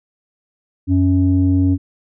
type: tone pair together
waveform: sine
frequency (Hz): 92.5 / 277.2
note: F#2 / C#4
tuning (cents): 0 / 0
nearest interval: octave + perfect fifth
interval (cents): 1900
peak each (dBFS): -13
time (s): 0.87-1.78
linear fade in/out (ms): 50
effects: tanh soft clip ceiling -6 dBFS